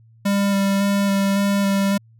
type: tone with vibrato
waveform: square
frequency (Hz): 198.5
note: G3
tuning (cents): +22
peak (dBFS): -17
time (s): 0.25-1.98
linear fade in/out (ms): 10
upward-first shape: square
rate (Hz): 1.8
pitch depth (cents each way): 12
effects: added 113 Hz sine -48 dBFS peak until 2.19 s